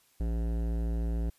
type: tone with hard clipping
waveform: sine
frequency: 56.8 Hz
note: A#1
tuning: 44 cents flat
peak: -30 dBFS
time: 0.2-1.3 s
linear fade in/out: 5 ms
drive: 16 dB
effects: white hiss -66 dBFS RMS until 1.38 s + resampled to 32000 Hz